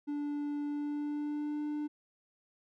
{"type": "tone with pitch glide", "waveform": "triangle", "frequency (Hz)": [291.4, 297.7], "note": ["D4", "D4"], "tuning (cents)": [-13, 24], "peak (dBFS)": -31, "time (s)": [0.07, 1.88], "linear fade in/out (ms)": 20, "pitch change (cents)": 37, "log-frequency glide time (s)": [0.65, 1.62], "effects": []}